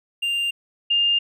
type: tone pair in turn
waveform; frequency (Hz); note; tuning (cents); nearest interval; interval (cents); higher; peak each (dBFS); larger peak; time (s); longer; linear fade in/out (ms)
triangle / sine; 2794 / 2810; F7 / F7; 0 / +10; unison; 10; second; -19 / -16; second; 0.22-0.51 / 0.9-1.19; neither; 10
effects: none